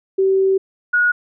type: tone pair in turn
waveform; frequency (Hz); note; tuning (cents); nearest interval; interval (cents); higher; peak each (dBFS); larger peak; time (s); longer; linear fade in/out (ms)
sine; 384.4 / 1451.3; G4 / F#6; -34 / -34; octave + major seventh; 2300; second; -12; neither; 0.18-0.58 / 0.93-1.12; first; 10
effects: none